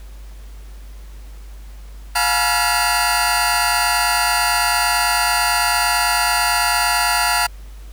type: tone cluster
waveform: 25% pulse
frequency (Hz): 710 / 849 / 970 / 1371 / 4662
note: F5 / G#5 / B5 / F6 / D8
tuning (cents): +28 / +38 / -31 / -32 / -14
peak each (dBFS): -18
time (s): 2.15-7.47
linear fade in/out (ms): 10
effects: added 50 Hz sine -33 dBFS peak until 7.92 s + pink hiss -49 dBFS RMS until 7.92 s